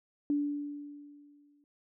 sine tone with exponential decay, 290 Hz, D4, 22 cents flat, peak -25 dBFS, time 0.3-1.64 s, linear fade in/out 1 ms, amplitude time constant 290 ms, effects none

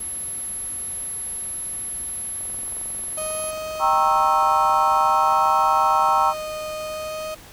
sine tone, 11175 Hz, F9, in tune, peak -27 dBFS, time 0-3.51 s, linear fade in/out 10 ms
click train, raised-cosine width 1 ms, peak -29 dBFS, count 87, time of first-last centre 2.41-6.267 s, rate 22.3 Hz
35% pulse tone with vibrato, 622.3 Hz, D#5, in tune, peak -26 dBFS, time 3.17-7.35 s, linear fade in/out 10 ms, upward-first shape sine, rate 0.51 Hz, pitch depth 12 cents each way
sine chord, G diminished seventh, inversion none, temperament equal with one note detuned, 784 / 932.3 / 1084.7 / 1318.5 Hz, G5 / Bb5 / Db6 / Fb6, 0 / 0 / -38 / 0 cents, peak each -21 dBFS, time 3.79-6.34 s, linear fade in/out 50 ms
effects pink hiss -44 dBFS RMS until 7.52 s

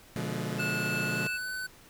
sawtooth chord, B diminished seventh, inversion none, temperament just, 123.47 / 148.16 / 177.8 / 213.4 Hz, B2 / D3 / F3 / Ab3, 0 / +16 / +31 / +47 cents, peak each -33 dBFS, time 0.16-1.27 s, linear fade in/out 0 ms
sine tone with tremolo, 2637 Hz, E7, in tune, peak -32 dBFS, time 0.58-1.38 s, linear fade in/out 20 ms, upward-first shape triangle, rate 3.2 Hz, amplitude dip 30%
square tone with pitch glide, 1449 to 1507.9 Hz, F#6 to F#6, -37 to +32 cents, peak -34 dBFS, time 0.59-1.67 s, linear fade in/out 10 ms, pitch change +69 cents, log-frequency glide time 1.05-1.51 s
effects pink hiss -55 dBFS RMS until 1.89 s

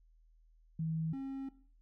sine / triangle tone pair in turn, 160.5 / 269.9 Hz, E3 / C#4, -46 / -46 cents, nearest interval major sixth, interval 900 cents, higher second, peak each -33 / -36 dBFS, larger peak first, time 0.79-1.13 / 1.13-1.49 s, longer second, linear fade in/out 5 ms, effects noise-tail reverb RT60 0.5 s tail -17 dB re dry + added 40 Hz sine -62 dBFS peak until 1.81 s

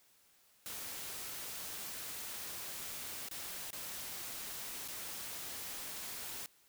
white noise with dropouts, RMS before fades -44 dBFS, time 0.66-6.46 s, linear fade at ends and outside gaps 0 ms, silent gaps 3.286-3.312 / 3.705-3.73 / 4.878-4.884 s, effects white hiss -68 dBFS RMS until 6.68 s

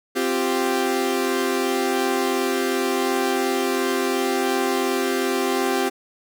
sawtooth chord, C suspended fourth, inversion none, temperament equal, 261.6 / 349.2 / 392 Hz, C4 / F4 / G4, 0 / 0 / 0 cents, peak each -21 / -22 / -19 dBFS, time 0.15-5.9 s, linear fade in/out 20 ms, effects none

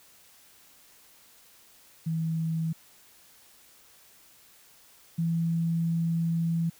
sine tone pair in turn, 162.2 / 166.28 Hz, E3 / E3, -28 / +15 cents, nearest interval unison, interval 43 cents, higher second, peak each -26 / -24 dBFS, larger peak second, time 2.06-2.73 / 5.18-6.7 s, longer second, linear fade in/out 10 ms, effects white hiss -57 dBFS RMS until 6.79 s

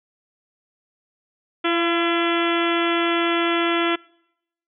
harmonic tone with a mistuned harmonic, 338.1 Hz, E4, 44 cents sharp, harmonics 1 / 2 / 3 / 4 / 5 / 6 / 7 / 8 / 9 / 10, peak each -21 / -28 / -30 / -25 / -31 / -30 / -31 / -32 / -32 / -31 dBFS, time 1.64-3.96 s, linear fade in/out 10 ms, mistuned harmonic 2, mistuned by +21 cents, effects noise-tail reverb RT60 0.8 s tail -25 dB re dry

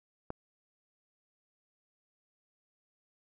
click, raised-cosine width 1 ms, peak -23 dBFS, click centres 0.304 s, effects none

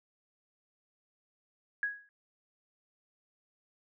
sine tone with exponential decay, 1661.2 Hz, G#6, in tune, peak -26 dBFS, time 1.83-2.09 s, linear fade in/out 1 ms, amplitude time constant 56 ms, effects none

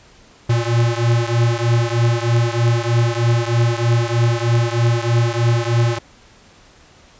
square beating tone pair, 116.54 / 119.74 Hz, A#2 / A#2, 0 / +47 cents, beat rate 3.2 Hz, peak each -17 / -19 dBFS, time 0.49-5.99 s, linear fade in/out 10 ms, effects pink hiss -48 dBFS RMS until 7.19 s + resampled to 16000 Hz

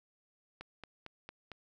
click train, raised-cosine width 0.3 ms, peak -29 dBFS, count 5, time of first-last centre 0.61-1.517 s, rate 4.41 Hz, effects none

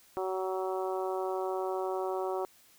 harmonic tone, 187.9 Hz, F#3, 27 cents sharp, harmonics 2 / 3 / 4 / 5 / 6 / 7, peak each -33 / -38 / -37 / -41 / -43 / -46 dBFS, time 0.17-2.45 s, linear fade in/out 0 ms, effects white hiss -61 dBFS RMS until 2.78 s

